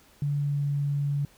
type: tone with pitch glide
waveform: sine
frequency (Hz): 144 to 142.84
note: D3 to D3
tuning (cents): -34 to -48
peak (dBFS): -24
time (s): 0.22-1.25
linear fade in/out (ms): 2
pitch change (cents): -14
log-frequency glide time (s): 0.37-0.65
effects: pink hiss -58 dBFS RMS until 1.37 s